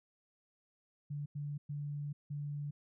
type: tone bursts at uneven times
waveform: sine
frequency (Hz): 145.4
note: D3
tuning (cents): -17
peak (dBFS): -37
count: 4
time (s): 1.1-1.26 / 1.35-1.58 / 1.69-2.13 / 2.3-2.71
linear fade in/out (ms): 10
effects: none